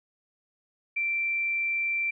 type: tone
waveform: sine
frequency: 2349 Hz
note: D7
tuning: in tune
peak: -25 dBFS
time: 0.96-2.11 s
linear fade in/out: 10 ms
effects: none